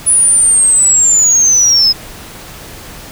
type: linear sweep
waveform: sine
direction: down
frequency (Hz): 9956 to 5070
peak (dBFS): -4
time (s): 0.06-1.93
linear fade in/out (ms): 20
effects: tanh soft clip ceiling -3 dBFS + pink hiss -31 dBFS RMS until 3.11 s